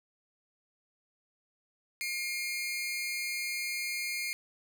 sawtooth tone pair together, 2140 / 2400 Hz, C7 / D7, +38 / +37 cents, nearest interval major second, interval 199 cents, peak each -31 / -34 dBFS, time 2.01-4.33 s, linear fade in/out 0 ms, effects none

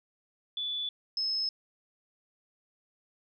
sine tone pair in turn, 3463 / 5189 Hz, A7 / E8, -28 / -28 cents, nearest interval perfect fifth, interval 700 cents, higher second, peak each -31 / -28 dBFS, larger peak second, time 0.57-0.89 / 1.17-1.49 s, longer neither, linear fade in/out 2 ms, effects none

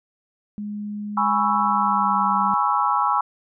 sine tone with pitch glide, 207.7 to 198.09 Hz, G#3 to G3, 0 to +18 cents, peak -27 dBFS, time 0.58-2.54 s, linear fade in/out 0 ms, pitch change -82 cents, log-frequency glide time 1.57-2.16 s
sine chord, C# minor seventh, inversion second, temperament equal, 830.6 / 987.8 / 1108.7 / 1318.5 Hz, G#5 / B5 / C#6 / E6, 0 / 0 / 0 / 0 cents, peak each -23 dBFS, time 1.17-3.21 s, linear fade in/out 5 ms
effects none

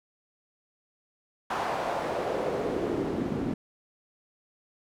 pink noise with band-pass filter sweep, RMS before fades -30 dBFS, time 1.5-3.54 s, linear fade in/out 5 ms, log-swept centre 930 to 240 Hz, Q 1.8, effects none

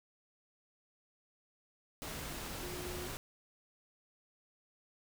sine tone in noise, 358.2 Hz, F4, 44 cents sharp, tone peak -44 dBFS, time 2.63-3.07 s, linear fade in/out 0 ms, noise pink, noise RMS -43 dBFS, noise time 2.02-3.17 s, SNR -4 dB, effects none

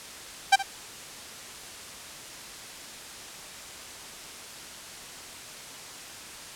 sawtooth tone with echo, 784 Hz, G5, in tune, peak -10 dBFS, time 0.52-0.56 s, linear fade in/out 10 ms, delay 69 ms, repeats 1, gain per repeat -14 dB, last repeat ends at 0.629 s, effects white hiss -42 dBFS RMS until 6.55 s + low-pass 9000 Hz 12 dB/octave

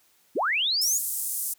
sine linear sweep, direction up, 177.1 to 7040 Hz, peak -22 dBFS, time 0.35-0.99 s, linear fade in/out 20 ms
pink band-pass noise, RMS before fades -30 dBFS, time 0.81-1.54 s, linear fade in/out 10 ms, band 8600 to 15000 Hz, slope 24 dB/octave
effects white hiss -63 dBFS RMS until 1.58 s + high-pass 60 Hz 12 dB/octave

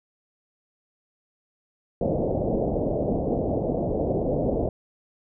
white low-pass noise, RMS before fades -25 dBFS, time 2.01-4.69 s, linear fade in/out 2 ms, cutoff 660 Hz, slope 48 dB/octave, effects none

